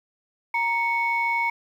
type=tone pair together; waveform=sine; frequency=934.6 / 2217 Hz; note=A#5 / C#7; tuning=+4 / 0 cents; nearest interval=octave + minor third; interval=1496 cents; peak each=-23 dBFS; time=0.54-1.5 s; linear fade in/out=5 ms; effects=tanh soft clip ceiling -14 dBFS + 9-bit